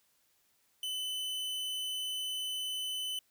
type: tone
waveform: 45% pulse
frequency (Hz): 3019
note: F#7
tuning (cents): +34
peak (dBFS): -34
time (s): 0.83-3.19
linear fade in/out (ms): 2
effects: white hiss -72 dBFS RMS until 3.3 s